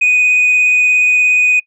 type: tone with vibrato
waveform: sine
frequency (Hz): 2489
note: D#7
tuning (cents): 0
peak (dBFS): -6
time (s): 0.01-1.6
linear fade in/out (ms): 10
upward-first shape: triangle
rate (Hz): 17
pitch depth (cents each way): 13
effects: noise-tail reverb RT60 0.1 s tail -25 dB re dry + tanh soft clip ceiling -6 dBFS